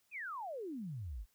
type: exponential sweep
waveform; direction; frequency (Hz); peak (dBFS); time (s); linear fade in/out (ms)
sine; down; 2629 to 44.07; -40; 0.11-1.26; 50
effects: white hiss -75 dBFS RMS until 1.34 s